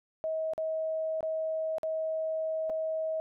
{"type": "tone with dropouts", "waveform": "sine", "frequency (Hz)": 637, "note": "D#5", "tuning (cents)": 41, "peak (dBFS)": -29, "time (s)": [0.24, 3.2], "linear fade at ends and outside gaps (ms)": 0, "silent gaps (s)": [[0.535, 0.579], [1.207, 1.229], [1.783, 1.832], [2.696, 2.7]], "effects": []}